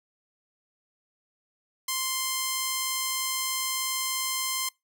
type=tone; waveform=5% pulse; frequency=1046.5 Hz; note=C6; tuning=in tune; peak=-15 dBFS; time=1.88-4.69 s; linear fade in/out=5 ms; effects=noise-tail reverb RT60 0.2 s tail -24 dB re dry